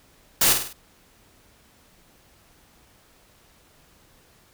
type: noise with echo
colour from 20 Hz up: white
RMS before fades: -18 dBFS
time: 0.41-0.53 s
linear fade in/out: 5 ms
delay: 50 ms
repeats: 4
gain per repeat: -6 dB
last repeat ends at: 0.73 s
effects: pink hiss -57 dBFS RMS until 4.53 s